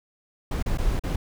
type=noise with dropouts; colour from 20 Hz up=brown; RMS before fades=-24 dBFS; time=0.51-1.16 s; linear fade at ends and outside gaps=5 ms; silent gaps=0.626-0.66 / 0.775-0.783 / 0.995-1.036 s; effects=none